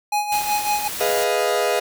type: tone with tremolo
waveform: square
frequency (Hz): 833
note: G#5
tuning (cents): +5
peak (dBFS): -18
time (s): 0.12-0.88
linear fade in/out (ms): 5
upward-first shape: sine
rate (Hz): 5.4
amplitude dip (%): 65
type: noise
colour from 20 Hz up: white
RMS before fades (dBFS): -29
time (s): 0.32-1.24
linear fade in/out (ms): 2
type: chord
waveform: 40% pulse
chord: F half-diminished seventh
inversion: first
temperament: equal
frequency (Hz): 415.3 / 493.9 / 622.3 / 698.5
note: Ab4 / Cb5 / Eb5 / F5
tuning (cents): 0 / 0 / 0 / 0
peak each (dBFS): -23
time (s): 1-1.8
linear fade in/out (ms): 10
effects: none